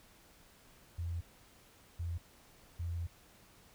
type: tone bursts at uneven times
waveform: sine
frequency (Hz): 85.1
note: F2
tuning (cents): -44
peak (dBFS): -35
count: 3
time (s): 0.98-1.21 / 1.99-2.18 / 2.79-3.07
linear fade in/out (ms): 10
effects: pink hiss -62 dBFS RMS until 3.74 s